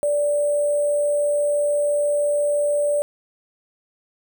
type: tone with sample-and-hold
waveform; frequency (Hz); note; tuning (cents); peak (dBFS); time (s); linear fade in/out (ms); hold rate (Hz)
sine; 583; D5; -13; -17; 0.03-3.02; 0; 8820
effects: none